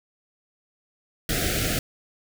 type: band-stop noise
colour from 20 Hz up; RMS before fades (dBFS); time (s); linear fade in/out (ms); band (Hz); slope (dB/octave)
pink; -25; 1.29-1.79; 2; 740 to 1300; 96
effects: none